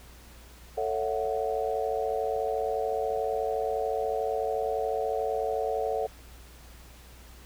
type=chord; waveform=sine; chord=F# minor seventh; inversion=first; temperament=just; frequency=444 / 555 / 666 / 740 Hz; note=A4 / C#5 / E5 / F#5; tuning=+16 / +2 / +18 / 0 cents; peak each=-30 / -33 / -34 / -32 dBFS; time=0.77-6.07 s; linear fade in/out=10 ms; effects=added 60 Hz sine -49 dBFS peak until 7.45 s + pink hiss -53 dBFS RMS until 7.45 s